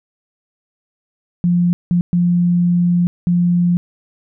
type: tone bursts at uneven times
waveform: sine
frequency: 175.1 Hz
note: F3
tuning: 5 cents sharp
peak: -11 dBFS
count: 4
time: 1.44-1.73 / 1.91-2.01 / 2.13-3.07 / 3.27-3.77 s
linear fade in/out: 0 ms
effects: none